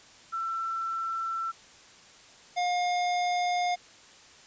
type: tone pair in turn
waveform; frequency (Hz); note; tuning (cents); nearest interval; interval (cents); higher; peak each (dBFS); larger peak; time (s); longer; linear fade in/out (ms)
sine / square; 1341 / 713; E6 / F5; +29 / +36; major seventh; 1093; first; -29 / -26; second; 0.32-1.52 / 2.56-3.76; neither; 20
effects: white hiss -53 dBFS RMS until 4.46 s + resampled to 16000 Hz